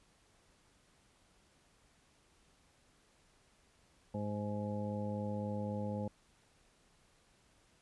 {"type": "harmonic tone with a mistuned harmonic", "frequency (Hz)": 103.83, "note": "G#2", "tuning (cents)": 0, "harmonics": [1, 2, 3, 4, 5, 6, 8], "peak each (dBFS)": [-41, -39, -50, -52, -42, -54, -48], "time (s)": [4.14, 6.08], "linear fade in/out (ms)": 5, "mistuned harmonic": 8, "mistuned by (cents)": 22, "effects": ["pink hiss -69 dBFS RMS until 7.81 s", "resampled to 24000 Hz"]}